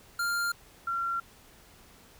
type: tone pair in turn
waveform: square / sine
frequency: 1396.9 / 1369.7 Hz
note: F6 / F6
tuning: 0 / -34 cents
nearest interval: unison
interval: 34 cents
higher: first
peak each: -28 dBFS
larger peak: neither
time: 0.19-0.52 / 0.87-1.2 s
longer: neither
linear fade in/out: 5 ms
effects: pink hiss -56 dBFS RMS until 2.19 s